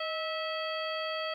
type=harmonic tone with a mistuned harmonic; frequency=650 Hz; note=E5; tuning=24 cents flat; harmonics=1 / 2 / 3 / 4 / 5 / 7; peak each=-35 / -38 / -41 / -43 / -40 / -44 dBFS; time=0-1.34 s; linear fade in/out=5 ms; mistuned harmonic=1; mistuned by=-59 cents; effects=11-bit